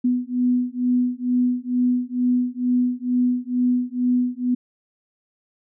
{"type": "beating tone pair", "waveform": "sine", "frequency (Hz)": [246.9, 249.1], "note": ["B3", "B3"], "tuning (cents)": [0, 15], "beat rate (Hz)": 2.2, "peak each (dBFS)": -21, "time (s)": [0.04, 4.55], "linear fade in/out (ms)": 10, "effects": []}